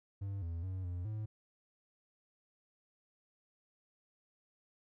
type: tone with pitch steps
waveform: triangle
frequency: 98.7 / 83.9 / 93.6 / 88.5 / 107.9 Hz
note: G2 / E2 / F#2 / F2 / A2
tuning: +12 / +31 / +20 / +23 / -33 cents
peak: -35 dBFS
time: 0.21-1.26 s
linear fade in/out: 10 ms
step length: 210 ms
effects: none